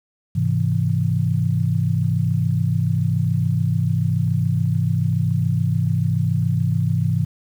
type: chord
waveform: sine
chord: Ab augmented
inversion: none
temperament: equal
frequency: 103.83 / 130.81 / 164.81 Hz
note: Ab2 / C3 / E3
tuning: 0 / 0 / 0 cents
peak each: -21 dBFS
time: 0.35-7.25 s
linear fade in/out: 10 ms
effects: 8-bit